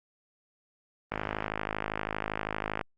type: click train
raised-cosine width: 0.5 ms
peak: -15 dBFS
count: 90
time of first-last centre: 1.12-2.812 s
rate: 52.6 Hz
effects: Opus 32 kbps